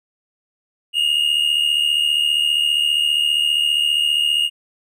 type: tone pair together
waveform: triangle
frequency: 2794 / 2869 Hz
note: F7 / F7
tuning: 0 / +46 cents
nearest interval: unison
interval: 46 cents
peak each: -19 / -15 dBFS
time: 0.93-4.5 s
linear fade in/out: 50 ms
effects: none